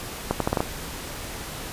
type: accelerating click train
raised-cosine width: 1 ms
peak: -7 dBFS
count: 6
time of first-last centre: 0.31-0.605 s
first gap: 93 ms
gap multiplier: 0.77
effects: pink hiss -35 dBFS RMS until 1.72 s + resampled to 32000 Hz